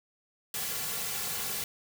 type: noise with comb filter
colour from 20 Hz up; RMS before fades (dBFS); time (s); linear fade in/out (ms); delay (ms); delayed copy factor
white; -34; 0.54-1.64; 2; 3.2; -0.9
effects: none